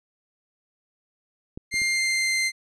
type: clicks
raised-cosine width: 3 ms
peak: -22 / -28 / -29 dBFS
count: 3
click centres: 1.575 / 1.741 / 1.818 s
type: tone with pitch glide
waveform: sawtooth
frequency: 2100 to 2084 Hz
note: C7 to C7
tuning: +6 to -7 cents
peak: -18 dBFS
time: 1.71-2.52 s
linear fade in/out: 50 ms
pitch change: -13 cents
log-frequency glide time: 1.92-2.34 s
effects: resampled to 22050 Hz